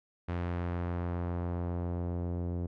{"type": "tone with low-pass filter sweep", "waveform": "sawtooth", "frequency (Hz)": 87.31, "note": "F2", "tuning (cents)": 0, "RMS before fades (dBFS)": -34, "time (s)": [0.28, 2.67], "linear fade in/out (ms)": 10, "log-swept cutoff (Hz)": [2200, 450], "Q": 0.86, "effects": []}